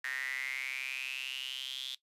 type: tone with high-pass filter sweep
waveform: sawtooth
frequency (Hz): 131.5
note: C3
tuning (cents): +9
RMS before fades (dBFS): -39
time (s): 0.04-1.95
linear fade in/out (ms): 5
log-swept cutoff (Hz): 1800 to 3500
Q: 9.9
effects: noise-tail reverb RT60 0.1 s tail -17 dB re dry + resampled to 32000 Hz